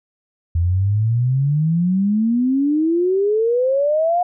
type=exponential sweep; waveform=sine; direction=up; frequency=82.41 to 723 Hz; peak=-14 dBFS; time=0.55-4.23 s; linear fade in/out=5 ms; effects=none